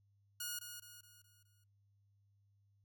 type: tone with echo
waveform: 5% pulse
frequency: 1443 Hz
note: F#6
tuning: 44 cents flat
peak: -29 dBFS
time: 0.4-0.59 s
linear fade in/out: 5 ms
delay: 210 ms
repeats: 5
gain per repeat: -7 dB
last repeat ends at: 1.64 s
effects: noise-tail reverb RT60 0.2 s tail -25 dB re dry + added 100 Hz sine -70 dBFS peak until 2.84 s